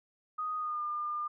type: tone with pitch glide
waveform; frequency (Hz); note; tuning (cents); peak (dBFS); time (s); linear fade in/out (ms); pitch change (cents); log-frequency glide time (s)
sine; 1244.5 to 1204.2; D#6 to D6; 0 to +43; -32; 0.38-1.28; 10; -57; 0.57-0.82
effects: none